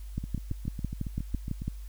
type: two click trains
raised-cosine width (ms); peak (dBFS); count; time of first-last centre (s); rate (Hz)
5; -18 / -23; 10 / 11; 0.18-1.68 / 0.24-1.619; 6 / 7.25
effects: added 50 Hz sine -38 dBFS peak until 1.88 s + white hiss -59 dBFS RMS until 1.88 s